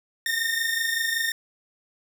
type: tone pair together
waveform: sawtooth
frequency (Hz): 1813 / 1838.3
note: A#6 / A#6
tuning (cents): -49 / -25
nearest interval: unison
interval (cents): 24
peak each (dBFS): -23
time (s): 0.26-1.32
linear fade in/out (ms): 2
effects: none